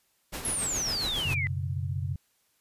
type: noise with tremolo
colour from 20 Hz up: pink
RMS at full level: -34 dBFS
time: 0.32-1.35 s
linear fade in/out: 20 ms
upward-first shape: triangle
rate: 7.2 Hz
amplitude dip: 55%
type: exponential sweep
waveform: sine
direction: down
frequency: 11175 to 1975.5 Hz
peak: -28 dBFS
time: 0.45-1.47 s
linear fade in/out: 0 ms
type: chord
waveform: sine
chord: F# suspended fourth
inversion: none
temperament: equal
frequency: 92.5 / 123.47 / 138.59 Hz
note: F#2 / B2 / C#3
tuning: 0 / 0 / 0 cents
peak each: -31 / -36 / -33 dBFS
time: 1.25-2.16 s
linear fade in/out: 5 ms
effects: white hiss -70 dBFS RMS until 2.6 s + resampled to 32000 Hz